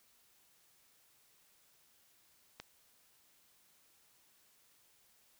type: click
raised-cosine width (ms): 0.2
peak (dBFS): -27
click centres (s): 2.6
effects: white hiss -69 dBFS RMS until 5.39 s